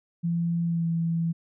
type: tone with pitch glide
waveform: sine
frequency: 169.5 to 166.3 Hz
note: E3 to E3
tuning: +49 to +16 cents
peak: -23 dBFS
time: 0.23-1.33 s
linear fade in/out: 20 ms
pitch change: -33 cents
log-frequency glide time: 0.65-0.86 s
effects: none